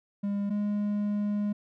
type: tone pair in turn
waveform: triangle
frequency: 201.8 / 206.6 Hz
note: G#3 / G#3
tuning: -49 / -9 cents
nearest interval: unison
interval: 40 cents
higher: second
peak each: -25 / -24 dBFS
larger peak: second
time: 0.23-0.5 / 0.5-1.53 s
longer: second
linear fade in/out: 10 ms
effects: none